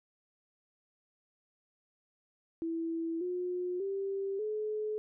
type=tone with pitch steps; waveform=sine; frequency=329.6 / 359.4 / 392 / 427.4 Hz; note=E4 / F4 / G4 / G#4; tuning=0 / +50 / 0 / +50 cents; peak=-32 dBFS; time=2.62-4.98 s; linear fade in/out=0 ms; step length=590 ms; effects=none